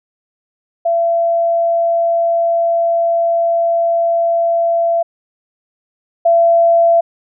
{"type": "tone pair in turn", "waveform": "sine", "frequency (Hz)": [675, 675], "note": ["E5", "E5"], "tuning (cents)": [41, 41], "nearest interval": "unison", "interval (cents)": 0, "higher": "neither", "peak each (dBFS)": [-11, -7], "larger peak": "second", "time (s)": [[0.85, 5.03], [6.25, 7.01]], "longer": "first", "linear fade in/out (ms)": 10, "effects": []}